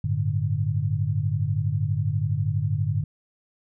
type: chord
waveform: sine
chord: G suspended second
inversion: none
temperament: just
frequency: 98 / 110.25 / 147 Hz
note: G2 / A2 / D3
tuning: 0 / +4 / +2 cents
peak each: -26 dBFS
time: 0.04-3.04 s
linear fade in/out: 5 ms
effects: none